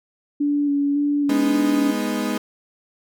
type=tone with vibrato; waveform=sine; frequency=286.9 Hz; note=D4; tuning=40 cents flat; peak=-17 dBFS; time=0.4-1.92 s; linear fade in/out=10 ms; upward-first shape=square; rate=1.8 Hz; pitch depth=16 cents each way
type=chord; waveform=35% pulse; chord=G# minor; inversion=none; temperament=equal; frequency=207.7 / 246.9 / 311.1 Hz; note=G#3 / B3 / D#4; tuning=0 / 0 / 0 cents; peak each=-24 / -24 / -25 dBFS; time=1.29-2.38 s; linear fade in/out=5 ms
effects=none